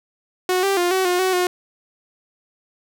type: tone with pitch steps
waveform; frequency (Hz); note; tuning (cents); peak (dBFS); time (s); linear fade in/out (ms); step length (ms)
sawtooth; 366.9 / 392.7 / 352.4 / 377.2 / 357.8 / 374.5 / 359.8; F#4 / G4 / F4 / F#4 / F4 / F#4 / F#4; -15 / +3 / +16 / +33 / +42 / +21 / -48; -13; 0.49-1.47; 2; 140
effects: none